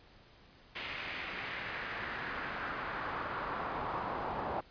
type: noise with band-pass filter sweep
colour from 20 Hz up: brown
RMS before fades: -39 dBFS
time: 0.75-4.61 s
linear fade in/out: 10 ms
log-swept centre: 2600 to 850 Hz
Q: 2
effects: pink hiss -60 dBFS RMS until 4.7 s + resampled to 11025 Hz